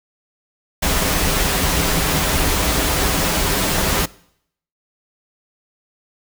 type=noise with comb filter; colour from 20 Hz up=pink; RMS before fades=-18 dBFS; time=0.82-4.06 s; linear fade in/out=10 ms; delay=8.6 ms; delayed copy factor=-0.55; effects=noise-tail reverb RT60 0.7 s tail -22 dB re dry